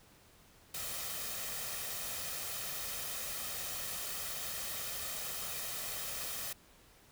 white noise with comb filter, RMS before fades -40 dBFS, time 0.74-6.53 s, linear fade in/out 5 ms, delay 1.6 ms, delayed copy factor +0.5, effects pink hiss -62 dBFS RMS until 7.11 s

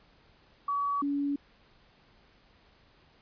sine tone pair in turn, 1136 / 284 Hz, C#6 / C#4, +42 / +42 cents, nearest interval 2 octaves, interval 2400 cents, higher first, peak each -27 dBFS, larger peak neither, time 0.68-1.02 / 1.02-1.36 s, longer neither, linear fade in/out 5 ms, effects pink hiss -62 dBFS RMS until 3.21 s + resampled to 11025 Hz

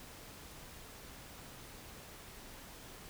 silence, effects pink hiss -52 dBFS RMS until 3.09 s

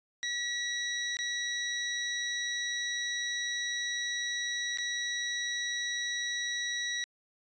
20% pulse tone with dropouts, 1928 Hz, B6, 42 cents flat, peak -26 dBFS, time 0.23-7.04 s, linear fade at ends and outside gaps 0 ms, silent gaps 1.169-1.189 / 4.774-4.785 s, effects resampled to 16000 Hz

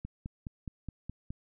click train, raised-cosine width 5 ms, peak -26 dBFS, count 7, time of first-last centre 0.05-1.305 s, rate 4.78 Hz, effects none

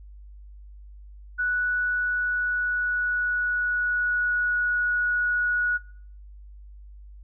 sine tone with pitch glide, 1476 to 1460.7 Hz, F#6 to F#6, -5 to -23 cents, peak -22 dBFS, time 1.38-5.78 s, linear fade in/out 20 ms, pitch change -18 cents, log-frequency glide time 1.78-4.8 s, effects noise-tail reverb RT60 0.5 s tail -19 dB re dry + added 50 Hz sine -42 dBFS peak until 7.23 s

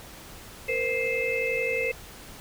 sine tone cluster, 462.7 / 514 / 2103 / 2611 Hz, A#4 / C5 / C7 / E7, -13 / -31 / +8 / -17 cents, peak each -30 dBFS, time 0.68-1.92 s, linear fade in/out 10 ms, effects pink hiss -45 dBFS RMS until 2.4 s

